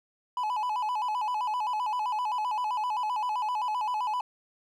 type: tone with vibrato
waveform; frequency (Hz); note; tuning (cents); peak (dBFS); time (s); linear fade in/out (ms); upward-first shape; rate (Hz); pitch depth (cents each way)
triangle; 921; A#5; -21; -25; 0.37-4.21; 2; square; 7.7; 130
effects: none